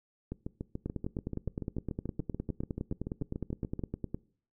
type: two click trains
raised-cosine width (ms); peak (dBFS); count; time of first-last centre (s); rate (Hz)
3; -21 / -23; 33 / 25; 0.86-4.145 / 0.32-3.793; 9.74 / 6.91
effects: noise-tail reverb RT60 0.5 s tail -22 dB re dry